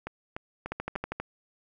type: two click trains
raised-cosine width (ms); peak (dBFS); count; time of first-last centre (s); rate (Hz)
0.5; -20 / -17; 4 / 7; 0.07-0.955 / 0.72-1.2; 3.39 / 12.5
effects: none